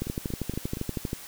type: two click trains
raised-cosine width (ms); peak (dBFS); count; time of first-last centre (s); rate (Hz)
3; -16 / -21; 15 / 4; 0.02-1.131 / 0.07-0.771; 12.6 / 4.28
effects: white hiss -44 dBFS RMS until 1.27 s